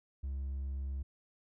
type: tone with hard clipping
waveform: sine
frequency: 68 Hz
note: C#2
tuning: 33 cents flat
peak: -36 dBFS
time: 0.23-1.03 s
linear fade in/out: 10 ms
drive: 2 dB
effects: none